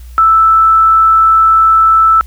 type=tone; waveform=sine; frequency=1318.5 Hz; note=E6; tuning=in tune; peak=-4 dBFS; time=0.18-2.21 s; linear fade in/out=0 ms; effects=added 60 Hz sine -28 dBFS peak until 2.26 s + white hiss -46 dBFS RMS until 2.26 s